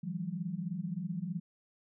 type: tone cluster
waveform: sine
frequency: 160.2 / 175.9 / 199.2 Hz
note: E3 / F3 / G3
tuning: -49 / +13 / +28 cents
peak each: -40 / -37 / -40 dBFS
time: 0.03-1.4 s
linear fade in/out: 10 ms
effects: none